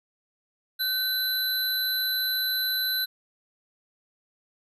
sine tone cluster, 1522 / 4023 / 11460 Hz, F#6 / B7 / F9, +48 / +31 / +44 cents, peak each -32 / -26 / -30 dBFS, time 0.79-3.06 s, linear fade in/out 20 ms, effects none

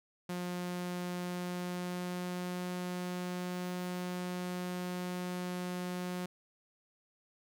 sawtooth tone with pitch glide, 178.2 to 179.96 Hz, F3 to F#3, +35 to -48 cents, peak -32 dBFS, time 0.29-6.26 s, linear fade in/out 5 ms, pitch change +17 cents, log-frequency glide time 1.28-2.89 s, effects none

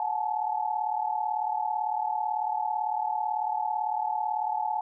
sine tone cluster, 729 / 846 / 884 Hz, F#5 / G#5 / A5, -26 / +32 / +8 cents, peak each -33 / -29 / -31 dBFS, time 0-4.81 s, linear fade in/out 2 ms, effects none

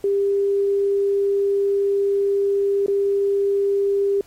sine tone with dropouts, 398.6 Hz, G4, 29 cents sharp, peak -16 dBFS, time 0.04-4.21 s, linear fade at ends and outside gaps 2 ms, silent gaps 2.862-2.881 s, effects pink hiss -52 dBFS RMS until 4.26 s + MP3 64 kbps

